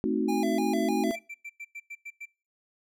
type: chord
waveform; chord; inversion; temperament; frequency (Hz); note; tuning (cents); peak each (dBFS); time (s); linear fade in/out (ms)
sine; A diminished seventh; none; equal; 220 / 261.6 / 311.1 / 370; A3 / C4 / Eb4 / Gb4; 0 / 0 / 0 / 0; -30; 0.04-1.11; 0
type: tone with vibrato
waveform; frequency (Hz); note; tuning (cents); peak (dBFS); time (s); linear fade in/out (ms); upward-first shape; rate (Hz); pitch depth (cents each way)
square; 740; F#5; 0; -32; 0.28-1.16; 10; square; 3.3; 170
type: tone bursts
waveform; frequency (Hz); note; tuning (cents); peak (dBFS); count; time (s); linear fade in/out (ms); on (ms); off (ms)
triangle; 2344; D7; -4; -36; 8; 1.14-2.257; 10; 53; 99
effects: noise-tail reverb RT60 0.4 s tail -25 dB re dry